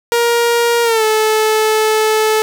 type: tone with pitch glide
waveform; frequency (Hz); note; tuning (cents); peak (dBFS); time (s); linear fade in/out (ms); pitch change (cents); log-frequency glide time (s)
sawtooth; 471.1 to 434.5; A#4 to A4; +18 to -22; -7; 0.12-2.42; 0; -140; 0.83-1.04
effects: none

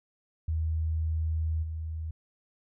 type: tone with level steps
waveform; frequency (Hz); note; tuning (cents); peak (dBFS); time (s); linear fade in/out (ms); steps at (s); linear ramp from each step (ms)
sine; 79.8; D#2; +44; -26 / -32; 0.48-2.11; 5; 1.62; 20
effects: none

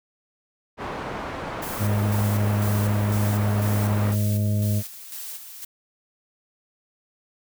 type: low-pass noise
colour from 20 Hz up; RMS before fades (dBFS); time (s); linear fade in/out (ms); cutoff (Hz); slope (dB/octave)
white; -32; 0.77-4.16; 50; 1100; 12
type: noise with tremolo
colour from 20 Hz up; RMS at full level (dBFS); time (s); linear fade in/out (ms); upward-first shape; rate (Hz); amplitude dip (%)
blue; -35; 1.62-5.65; 5; square; 2; 50
type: harmonic tone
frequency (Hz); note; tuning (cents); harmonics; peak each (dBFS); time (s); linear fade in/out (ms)
103.83; G#2; 0; 1 / 2 / 3 / 4 / 5 / 6; -20 / -27 / -42 / -43 / -43 / -37; 1.78-4.83; 50
effects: none

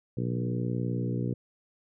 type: harmonic tone with a mistuned harmonic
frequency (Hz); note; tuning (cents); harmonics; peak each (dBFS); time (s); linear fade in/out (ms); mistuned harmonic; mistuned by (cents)
60.5; B1; -35; 2 / 3 / 4 / 5 / 6 / 7 / 8; -30 / -34 / -36 / -38 / -40 / -41 / -42; 0.17-1.34; 5; 2; +24
effects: none

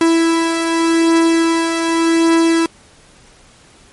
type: beating tone pair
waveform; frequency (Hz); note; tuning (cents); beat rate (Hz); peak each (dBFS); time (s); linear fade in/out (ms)
45% pulse; 329.6 / 330.46; E4 / E4; 0 / +4; 0.86; -19 / -12; 0.01-2.66; 2
effects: pink hiss -46 dBFS RMS until 3.92 s + MP3 48 kbps

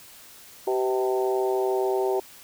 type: harmonic tone with a mistuned harmonic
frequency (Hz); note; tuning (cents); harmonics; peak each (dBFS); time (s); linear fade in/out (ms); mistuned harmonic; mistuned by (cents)
128.7; C3; -28; 3 / 4 / 5 / 6 / 7; -23 / -32 / -31 / -32 / -33; 0.67-2.2; 5; 4; -24
effects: white hiss -48 dBFS RMS until 2.43 s

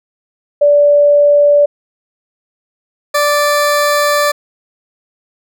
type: tone pair in turn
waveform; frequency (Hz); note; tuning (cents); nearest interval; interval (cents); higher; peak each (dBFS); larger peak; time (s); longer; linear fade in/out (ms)
sine / 20% pulse; 581 / 585.7; D5 / D5; -19 / -5; unison; 14; second; -5; neither; 0.61-1.66 / 3.14-4.32; second; 10
effects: none

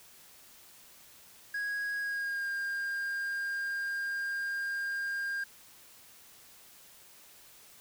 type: tone with pitch glide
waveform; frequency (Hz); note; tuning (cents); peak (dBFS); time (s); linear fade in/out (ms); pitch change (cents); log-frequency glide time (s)
triangle; 1652 to 1605; G#6 to G6; -10 to +40; -30; 1.54-5.44; 5; -50; 1.99-2.49
effects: white hiss -56 dBFS RMS until 7.8 s

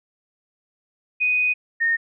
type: tone pair in turn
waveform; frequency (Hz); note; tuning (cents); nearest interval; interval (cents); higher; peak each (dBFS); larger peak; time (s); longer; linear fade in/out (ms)
sine; 2491 / 1838.6; D#7 / A#6; +1 / -24; perfect fourth; 525; first; -17; neither; 1.2-1.54 / 1.8-1.97; first; 20
effects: none

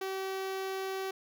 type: tone with notch filter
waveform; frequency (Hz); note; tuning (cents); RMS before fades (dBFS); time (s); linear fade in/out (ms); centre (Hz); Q
sawtooth; 383.1; G4; -40; -36; 0.01-1.11; 5; 8500; 1.8
effects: none

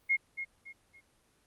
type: tone with echo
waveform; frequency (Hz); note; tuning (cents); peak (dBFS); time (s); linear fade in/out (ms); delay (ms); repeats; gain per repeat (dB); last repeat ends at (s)
sine; 2150; C7; +47; -24; 0.09-0.17; 20; 280; 3; -10; 1.01
effects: pink hiss -69 dBFS RMS until 1.46 s + Opus 24 kbps

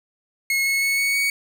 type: tone with pitch steps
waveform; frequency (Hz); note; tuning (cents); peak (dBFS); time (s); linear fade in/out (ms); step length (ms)
40% pulse; 2173 / 2189 / 2206 / 2223 / 2239; C#7 / C#7 / C#7 / C#7 / C#7; -35 / -22 / -9 / +4 / +17; -18; 0.5-1.3; 2; 160
effects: none

